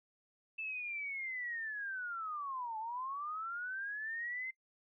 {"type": "linear two-way sweep", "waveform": "sine", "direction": "down then up", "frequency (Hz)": [2649, 860, 2082], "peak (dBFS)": -38, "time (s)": [0.58, 4.51], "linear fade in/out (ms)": 10, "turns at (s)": 2.78, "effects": ["noise-tail reverb RT60 0.1 s tail -23 dB re dry"]}